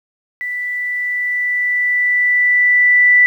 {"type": "tone with level ramp", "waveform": "sine", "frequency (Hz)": 1975.5, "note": "B6", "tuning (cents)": 0, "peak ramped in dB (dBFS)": [-20, -6], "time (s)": [0.41, 3.26], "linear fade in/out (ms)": 0, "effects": ["8-bit"]}